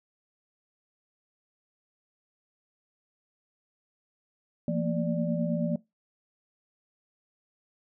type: tone cluster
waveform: sine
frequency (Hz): 170.2 / 226.2 / 235.6 / 588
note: F3 / A3 / A#3 / D5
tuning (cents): -44 / +48 / +19 / +2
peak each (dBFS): -29 / -32 / -32 / -33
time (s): 4.68-5.76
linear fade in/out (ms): 2
effects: noise-tail reverb RT60 0.2 s tail -21 dB re dry